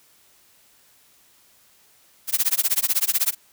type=noise with tremolo; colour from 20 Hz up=blue; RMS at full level=-18 dBFS; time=2.27-3.35 s; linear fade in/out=50 ms; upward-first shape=sine; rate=16 Hz; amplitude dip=100%; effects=white hiss -57 dBFS RMS until 3.52 s